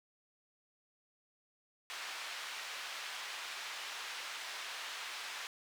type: band-pass noise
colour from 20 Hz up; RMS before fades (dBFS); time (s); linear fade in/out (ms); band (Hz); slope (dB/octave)
white; -44; 1.9-5.47; 0; 900 to 3600; 12
effects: none